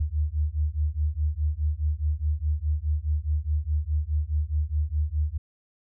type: beating tone pair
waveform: sine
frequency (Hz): 73.42 / 78.22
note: D2 / D#2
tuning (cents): 0 / +10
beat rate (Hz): 4.8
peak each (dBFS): -26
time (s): 0-5.38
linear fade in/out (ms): 10
effects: none